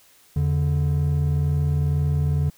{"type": "tone pair together", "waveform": "triangle", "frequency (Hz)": [83.1, 145.21], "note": ["E2", "D3"], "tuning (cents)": [15, -19], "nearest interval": "minor seventh", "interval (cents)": 966, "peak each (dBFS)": [-20, -18], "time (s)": [0.36, 2.5], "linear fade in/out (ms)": 5, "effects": ["tanh soft clip ceiling -9 dBFS", "white hiss -55 dBFS RMS until 2.57 s"]}